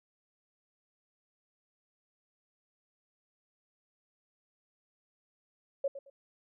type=tone with echo; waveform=sine; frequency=553 Hz; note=C#5; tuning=4 cents flat; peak=-27 dBFS; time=5.84-5.88 s; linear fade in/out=5 ms; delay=110 ms; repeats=2; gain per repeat=-13 dB; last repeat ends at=6.1 s; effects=none